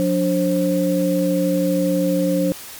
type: tone cluster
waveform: sine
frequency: 180.1 / 292.4 / 531 Hz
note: F#3 / D4 / C5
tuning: -46 / -7 / +25 cents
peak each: -20 dBFS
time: 0-2.52 s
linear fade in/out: 0 ms
effects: white hiss -36 dBFS RMS until 2.79 s + MP3 96 kbps